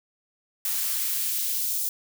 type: noise with high-pass filter sweep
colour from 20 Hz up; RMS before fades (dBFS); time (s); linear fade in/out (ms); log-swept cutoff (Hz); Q
blue; -27; 0.65-1.89; 2; 620 to 5300; 0.74
effects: none